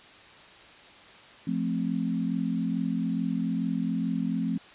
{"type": "chord", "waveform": "sine", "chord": "F major", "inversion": "none", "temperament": "equal with one note detuned", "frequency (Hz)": [174.61, 219.2, 261.6], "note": ["F3", "A3", "C4"], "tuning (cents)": [0, -6, 0], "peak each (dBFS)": -30, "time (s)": [1.47, 4.58], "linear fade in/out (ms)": 5, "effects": ["white hiss -50 dBFS RMS until 4.74 s", "resampled to 8000 Hz"]}